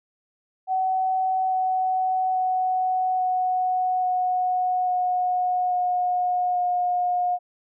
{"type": "tone with pitch steps", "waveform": "sine", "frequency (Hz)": [753, 747.8, 742.6, 737.5, 732.4, 727.4, 722.3, 717.3], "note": ["F#5", "F#5", "F#5", "F#5", "F#5", "F#5", "F#5", "F5"], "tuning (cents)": [30, 18, 6, -6, -18, -30, -42, 46], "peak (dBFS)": -20, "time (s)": [0.67, 7.39], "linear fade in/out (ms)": 50, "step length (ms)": 840, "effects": []}